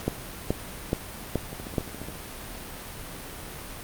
two click trains, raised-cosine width 2 ms, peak -24 / -10 dBFS, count 10 / 5, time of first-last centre 1.53-2.155 / 0.08-1.782 s, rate 14.4 / 2.35 Hz, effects pink hiss -39 dBFS RMS until 3.83 s + Opus 48 kbps

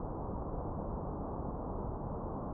pink low-pass noise, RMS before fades -39 dBFS, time 0-2.53 s, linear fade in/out 2 ms, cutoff 1100 Hz, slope 48 dB/octave, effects none

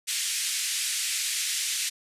white band-pass noise, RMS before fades -29 dBFS, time 0.07-1.9 s, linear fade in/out 20 ms, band 2000 to 9800 Hz, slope 24 dB/octave, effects resampled to 32000 Hz

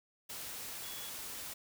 sine tone in noise, 3375 Hz, G#7, 27 cents sharp, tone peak -50 dBFS, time 0.83-1.1 s, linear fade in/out 10 ms, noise white, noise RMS -44 dBFS, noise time 0.29-1.54 s, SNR -9 dB, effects none

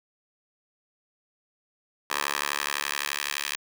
10% pulse tone with high-pass filter sweep, 71.8 Hz, D2, 39 cents flat, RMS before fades -30 dBFS, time 2.1-3.56 s, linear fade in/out 5 ms, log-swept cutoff 1100 to 2200 Hz, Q 1, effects none

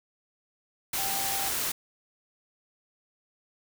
sine tone in noise, 784 Hz, G5, in tune, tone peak -35 dBFS, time 0.98-1.49 s, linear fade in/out 5 ms, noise white, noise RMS -30 dBFS, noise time 0.93-1.72 s, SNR -8 dB, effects none

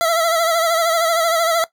25% pulse tone with vibrato, 664 Hz, E5, 12 cents sharp, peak -11 dBFS, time 0.01-1.64 s, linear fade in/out 0 ms, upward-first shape sine, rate 13 Hz, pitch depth 54 cents each way, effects noise-tail reverb RT60 0.1 s tail -17 dB re dry

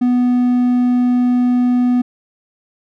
triangle tone, 246.9 Hz, B3, in tune, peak -9 dBFS, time 0.01-2.02 s, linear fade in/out 10 ms, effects none

